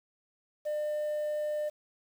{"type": "tone", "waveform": "sine", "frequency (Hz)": 601, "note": "D5", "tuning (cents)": 40, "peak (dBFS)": -27, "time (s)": [0.65, 1.7], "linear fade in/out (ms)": 20, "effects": ["tanh soft clip ceiling -29 dBFS", "9-bit"]}